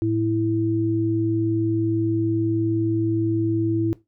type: tone pair together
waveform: sine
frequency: 109.96 / 329.2 Hz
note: A2 / E4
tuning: -1 / -2 cents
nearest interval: octave + perfect fifth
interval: 1899 cents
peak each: -24 / -20 dBFS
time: 0.02-3.93 s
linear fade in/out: 0 ms
effects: noise-tail reverb RT60 0.2 s tail -17 dB re dry